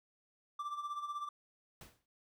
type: tone with tremolo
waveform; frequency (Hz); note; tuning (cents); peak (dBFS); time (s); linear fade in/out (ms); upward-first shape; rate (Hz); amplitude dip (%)
triangle; 1174.7; D6; 0; -34; 0.59-1.29; 5; sine; 16; 65
type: noise with exponential decay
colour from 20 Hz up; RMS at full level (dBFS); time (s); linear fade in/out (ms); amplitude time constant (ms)
pink; -50; 1.81-2.06; 2; 54
effects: none